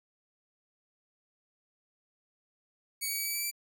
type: tone with pitch steps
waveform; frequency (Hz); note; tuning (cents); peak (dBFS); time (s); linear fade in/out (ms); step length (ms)
5% pulse; 2246 / 2263 / 2280 / 2297 / 2314 / 2332; C#7 / C#7 / C#7 / D7 / D7 / D7; +22 / +35 / +48 / -39 / -26 / -13; -22; 3.01-3.514; 20; 84
effects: none